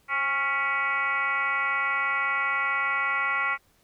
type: tone with frequency modulation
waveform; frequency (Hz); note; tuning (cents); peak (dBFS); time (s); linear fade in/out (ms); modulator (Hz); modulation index
sine; 1672; G#6; +11; -23; 0.08-3.58; 50; 285; 2.4
effects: pink hiss -64 dBFS RMS until 3.83 s